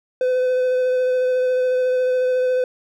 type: tone with vibrato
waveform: triangle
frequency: 507 Hz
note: B4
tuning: 45 cents sharp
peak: -14 dBFS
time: 0.21-2.64 s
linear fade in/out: 2 ms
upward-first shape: sine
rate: 14 Hz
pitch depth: 13 cents each way
effects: none